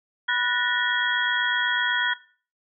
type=tone cluster; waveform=sine; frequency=983 / 1471 / 1787 / 1895 / 3297 Hz; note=B5 / F#6 / A6 / A#6 / G#7; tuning=-8 / -11 / +26 / +28 / -13 cents; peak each=-31 / -24 / -28 / -29 / -29 dBFS; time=0.28-2.14 s; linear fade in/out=10 ms; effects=noise-tail reverb RT60 0.4 s tail -17 dB re dry